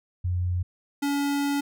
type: tone pair in turn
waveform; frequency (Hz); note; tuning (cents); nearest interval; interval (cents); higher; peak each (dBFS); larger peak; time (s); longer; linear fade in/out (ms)
sine / square; 89.4 / 283.8; F2 / C#4; +41 / +41; octave + minor sixth; 2000; second; -23 / -24; first; 0.24-0.63 / 1.02-1.61; second; 10
effects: none